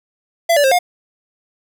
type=tone with pitch steps; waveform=square; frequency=674 / 579 / 532 / 713 Hz; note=E5 / D5 / C5 / F5; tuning=+38 / -25 / +29 / +36 cents; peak=-11 dBFS; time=0.49-0.79 s; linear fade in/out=10 ms; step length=75 ms; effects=none